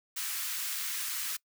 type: high-pass noise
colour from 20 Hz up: white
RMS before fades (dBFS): -35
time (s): 0.16-1.37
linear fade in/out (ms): 10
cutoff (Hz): 1200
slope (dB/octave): 24
effects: noise-tail reverb RT60 0.1 s tail -23 dB re dry